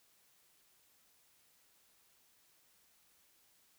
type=silence; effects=white hiss -70 dBFS RMS until 3.78 s